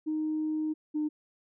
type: tone pair in turn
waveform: sine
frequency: 310 / 303.3 Hz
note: D#4 / D#4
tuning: -6 / -44 cents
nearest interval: unison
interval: 38 cents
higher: first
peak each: -27 / -26 dBFS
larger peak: second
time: 0.06-0.74 / 0.94-1.09 s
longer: first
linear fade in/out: 20 ms
effects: tanh soft clip ceiling -23 dBFS